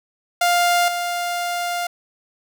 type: tone with level steps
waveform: sawtooth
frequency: 701 Hz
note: F5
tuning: 6 cents sharp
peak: -11 / -18 dBFS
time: 0.41-1.87 s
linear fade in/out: 5 ms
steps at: 0.88 s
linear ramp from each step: 2 ms
effects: none